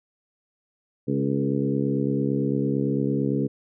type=harmonic tone with a mistuned harmonic; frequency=68.9 Hz; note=C#2; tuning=10 cents flat; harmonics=2 / 3 / 4 / 5 / 6 / 7; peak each=-27 / -27 / -26 / -32 / -30 / -33 dBFS; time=1.07-3.48 s; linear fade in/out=20 ms; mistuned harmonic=6; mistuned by=+17 cents; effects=none